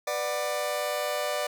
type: chord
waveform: sawtooth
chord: B minor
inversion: none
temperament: just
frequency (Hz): 493.9 / 592.7 / 740.8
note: B4 / D5 / F#5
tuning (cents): 0 / +16 / +2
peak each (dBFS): -31 / -25 / -31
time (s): 0.07-1.47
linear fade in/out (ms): 5
effects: none